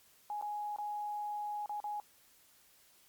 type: tone with dropouts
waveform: sine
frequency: 833 Hz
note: G#5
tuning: 5 cents sharp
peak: -36 dBFS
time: 0.3-2 s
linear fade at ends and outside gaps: 1 ms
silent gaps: 0.413-0.424 / 0.762-0.785 / 1.66-1.694 / 1.802-1.841 s
effects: white hiss -65 dBFS RMS until 3.08 s + Opus 48 kbps